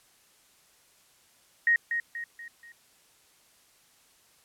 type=tone with echo; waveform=sine; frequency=1872 Hz; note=A#6; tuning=7 cents sharp; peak=-19 dBFS; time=1.67-1.76 s; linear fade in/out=2 ms; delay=240 ms; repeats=4; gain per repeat=-7 dB; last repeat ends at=2.72 s; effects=white hiss -62 dBFS RMS until 4.44 s + low-pass 12000 Hz 12 dB/octave